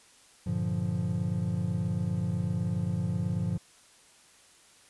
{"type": "chord", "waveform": "triangle", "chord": "G minor seventh", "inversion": "none", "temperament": "equal", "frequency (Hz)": [98, 116.54, 146.83, 174.61], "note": ["G2", "Bb2", "D3", "F3"], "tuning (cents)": [0, 0, 0, 0], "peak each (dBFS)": [-31, -32, -33, -29], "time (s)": [0.46, 3.58], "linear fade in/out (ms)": 10, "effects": ["white hiss -58 dBFS RMS until 4.89 s", "resampled to 24000 Hz"]}